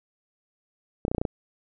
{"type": "clicks", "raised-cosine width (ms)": 2, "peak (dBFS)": -12, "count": 7, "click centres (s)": [1.051, 1.081, 1.115, 1.148, 1.182, 1.215, 1.252], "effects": []}